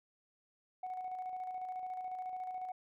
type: tone with tremolo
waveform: sine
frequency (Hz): 740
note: F#5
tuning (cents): 0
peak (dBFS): -36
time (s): 0.83-2.72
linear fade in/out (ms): 5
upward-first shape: square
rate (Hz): 14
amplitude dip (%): 40
effects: tanh soft clip ceiling -35 dBFS